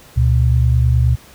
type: tone pair together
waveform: sine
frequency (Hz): 71.3 / 120.85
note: C#2 / B2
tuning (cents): +49 / -37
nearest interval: major sixth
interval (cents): 914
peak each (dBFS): -13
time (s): 0.16-1.16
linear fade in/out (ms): 20
effects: pink hiss -44 dBFS RMS until 1.34 s